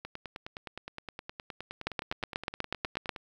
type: two click trains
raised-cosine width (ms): 0.3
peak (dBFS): -14 / -23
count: 11 / 31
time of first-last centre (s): 1.87-3.092 / 0.05-3.162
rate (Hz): 8.18 / 9.64
effects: 9-bit